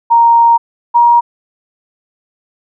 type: tone pair in turn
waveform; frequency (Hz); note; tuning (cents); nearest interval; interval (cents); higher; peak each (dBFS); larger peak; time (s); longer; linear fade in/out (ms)
sine; 932.3 / 947.5; A#5 / A#5; 0 / +28; unison; 28; second; -4; neither; 0.1-0.58 / 0.94-1.21; first; 20
effects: none